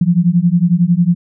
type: beating tone pair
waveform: sine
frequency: 168.6 / 179.6 Hz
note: E3 / F3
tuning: +39 / +49 cents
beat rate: 11 Hz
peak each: -12 dBFS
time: 0.01-1.15 s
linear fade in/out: 5 ms
effects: none